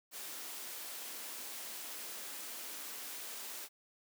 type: high-pass noise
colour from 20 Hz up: white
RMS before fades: -45 dBFS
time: 0.11-3.69 s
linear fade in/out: 50 ms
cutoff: 230 Hz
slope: 24 dB/octave
effects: none